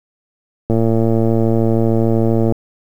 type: click train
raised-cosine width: 2 ms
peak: -3 dBFS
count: 207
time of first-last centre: 0.7-2.523 s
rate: 113 Hz
effects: 7-bit